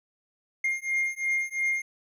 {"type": "beating tone pair", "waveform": "triangle", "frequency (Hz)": [2121, 2123.9], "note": ["C7", "C7"], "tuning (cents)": [23, 25], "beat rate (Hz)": 2.9, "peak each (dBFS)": -27, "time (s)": [0.64, 1.82], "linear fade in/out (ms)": 5, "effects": ["resampled to 32000 Hz"]}